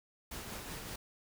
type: noise with tremolo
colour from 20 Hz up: pink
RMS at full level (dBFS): -43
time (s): 0.31-0.96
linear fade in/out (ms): 5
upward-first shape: sine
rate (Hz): 5.3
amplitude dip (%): 30
effects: none